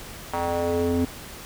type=tone with band-pass filter sweep; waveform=square; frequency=86 Hz; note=F2; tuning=26 cents flat; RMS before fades=-24 dBFS; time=0.33-1.05 s; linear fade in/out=5 ms; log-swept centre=910 to 290 Hz; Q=2.4; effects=pink hiss -40 dBFS RMS until 1.45 s